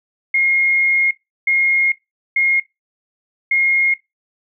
sine tone bursts at uneven times, 2144 Hz, C7, 42 cents sharp, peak -12 dBFS, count 4, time 0.34-1.11 / 1.47-1.92 / 2.36-2.6 / 3.51-3.94 s, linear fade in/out 5 ms, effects noise-tail reverb RT60 0.2 s tail -20 dB re dry

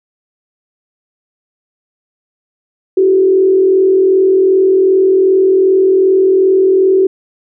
sine tone with frequency modulation, 380 Hz, F#4, 46 cents sharp, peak -6 dBFS, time 2.97-7.07 s, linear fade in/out 5 ms, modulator 42.6 Hz, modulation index 0.53, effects none

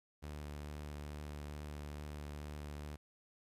sawtooth tone with vibrato, 74 Hz, D2, 14 cents sharp, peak -40 dBFS, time 0.22-2.97 s, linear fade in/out 20 ms, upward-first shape sine, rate 2.3 Hz, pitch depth 13 cents each way, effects resampled to 32000 Hz + 12-bit

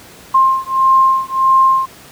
sine beating tone pair, 1058 / 1059.6 Hz, C6 / C6, +19 / +22 cents, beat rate 1.6 Hz, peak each -12 dBFS, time 0.34-1.86 s, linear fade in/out 10 ms, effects pink hiss -39 dBFS RMS until 2.11 s + high-pass 80 Hz 12 dB/octave

